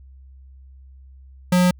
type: tone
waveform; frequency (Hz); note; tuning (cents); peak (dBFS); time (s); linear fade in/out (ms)
square; 180; F#3; -47; -14; 1.52-1.71; 5
effects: added 66 Hz sine -42 dBFS peak until 1.79 s